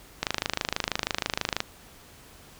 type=click train; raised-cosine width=0.2 ms; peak=-7 dBFS; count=37; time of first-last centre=0.23-1.604 s; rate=26.2 Hz; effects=pink hiss -51 dBFS RMS until 2.59 s